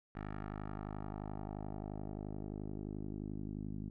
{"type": "tone with low-pass filter sweep", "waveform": "10% pulse", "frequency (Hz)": 51.5, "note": "G#1", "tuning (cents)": -14, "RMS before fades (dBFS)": -43, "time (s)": [0.15, 3.9], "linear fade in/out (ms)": 5, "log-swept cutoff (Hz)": [1700, 230], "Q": 1.6, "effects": []}